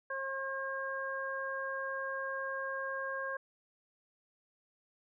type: harmonic tone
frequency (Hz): 538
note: C5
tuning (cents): +48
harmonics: 1 / 2 / 3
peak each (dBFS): -40 / -41 / -38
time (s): 0.1-3.37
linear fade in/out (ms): 5
effects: none